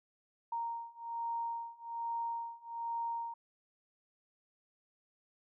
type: beating tone pair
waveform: sine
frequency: 929 / 930.2 Hz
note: A#5 / A#5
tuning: -6 / -4 cents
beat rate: 1.2 Hz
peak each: -40 / -39 dBFS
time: 0.52-3.34 s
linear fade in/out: 5 ms
effects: none